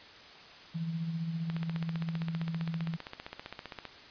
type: tone with tremolo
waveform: sine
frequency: 164.81 Hz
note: E3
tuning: in tune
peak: -30 dBFS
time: 0.74-2.97 s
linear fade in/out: 20 ms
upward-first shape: sine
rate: 15 Hz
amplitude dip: 45%
type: click train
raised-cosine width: 0.3 ms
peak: -24 dBFS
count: 37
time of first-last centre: 1.5-3.853 s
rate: 15.3 Hz
effects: white hiss -51 dBFS RMS until 4.1 s + resampled to 11025 Hz